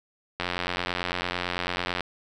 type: click train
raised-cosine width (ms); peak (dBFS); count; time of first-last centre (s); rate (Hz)
0.3; -11; 144; 0.4-2.007; 89
effects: none